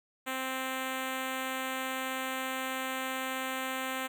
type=tone with notch filter; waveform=5% pulse; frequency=261.6 Hz; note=C4; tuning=in tune; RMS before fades=-35 dBFS; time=0.26-4.08 s; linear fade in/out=20 ms; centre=5000 Hz; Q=1.2; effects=none